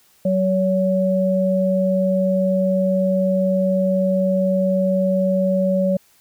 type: tone pair together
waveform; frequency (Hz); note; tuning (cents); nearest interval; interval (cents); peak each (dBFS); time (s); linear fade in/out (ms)
sine; 188.05 / 564; F#3 / C#5; +28 / +30; octave + perfect fifth; 1902; -18; 0.25-5.97; 5
effects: white hiss -56 dBFS RMS until 6.2 s